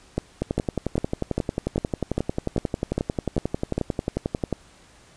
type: two click trains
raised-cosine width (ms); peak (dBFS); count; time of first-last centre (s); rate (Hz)
2; -10 / -9; 47 / 10; 0.42-4.527 / 0.18-3.78; 11.2 / 2.5
effects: pink hiss -53 dBFS RMS until 5.16 s + resampled to 22050 Hz